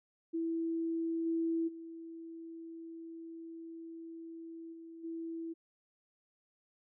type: tone with level steps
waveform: sine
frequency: 329.6 Hz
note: E4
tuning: in tune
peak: -32 / -30 / -44 / -47 / -38 dBFS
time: 0.33-5.54 s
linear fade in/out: 20 ms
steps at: 1.25 / 1.67 / 4.72 / 5.03 s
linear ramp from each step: 20 ms
effects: none